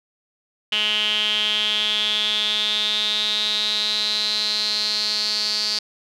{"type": "tone with band-pass filter sweep", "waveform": "sawtooth", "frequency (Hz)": 211.5, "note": "G#3", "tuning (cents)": 32, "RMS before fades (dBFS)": -22, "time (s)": [0.72, 5.79], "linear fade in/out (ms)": 5, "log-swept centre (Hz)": [3000, 4600], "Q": 9.4, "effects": []}